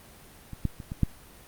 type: clicks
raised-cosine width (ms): 5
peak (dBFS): -26 / -13 / -26 / -21 / -9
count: 5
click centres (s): 0.533 / 0.653 / 0.802 / 0.919 / 1.033
effects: pink hiss -51 dBFS RMS until 1.47 s + Opus 32 kbps